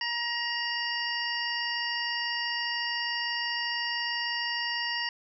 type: harmonic tone with a mistuned harmonic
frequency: 946 Hz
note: A#5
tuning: 25 cents sharp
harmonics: 1 / 2 / 3 / 5 / 6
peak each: -37 / -32 / -35 / -36 / -38 dBFS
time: 0.01-5.09 s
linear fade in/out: 2 ms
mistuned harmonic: 6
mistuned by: -84 cents
effects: none